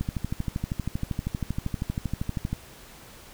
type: click train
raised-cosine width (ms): 5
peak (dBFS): -15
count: 33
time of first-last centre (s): 0.01-2.53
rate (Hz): 12.7
effects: pink hiss -48 dBFS RMS until 3.33 s